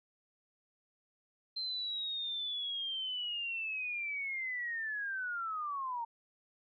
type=linear sweep; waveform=sine; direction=down; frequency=4133 to 910 Hz; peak=-35 dBFS; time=1.56-6.05 s; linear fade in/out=10 ms; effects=none